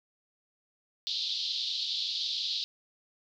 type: band-pass noise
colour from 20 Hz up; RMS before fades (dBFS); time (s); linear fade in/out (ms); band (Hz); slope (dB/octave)
white; -33; 1.07-2.64; 0; 3400 to 4500; 48
effects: none